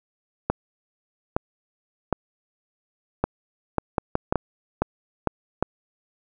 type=clicks; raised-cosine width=1 ms; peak=-6 dBFS; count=12; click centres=0.5 / 1.365 / 2.127 / 3.24 / 3.783 / 3.982 / 4.154 / 4.325 / 4.357 / 4.82 / 5.273 / 5.626 s; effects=none